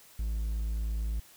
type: tone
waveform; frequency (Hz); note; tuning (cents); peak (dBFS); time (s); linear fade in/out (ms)
triangle; 54.6; A1; -13; -27; 0.19-1.2; 5
effects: white hiss -56 dBFS RMS until 1.36 s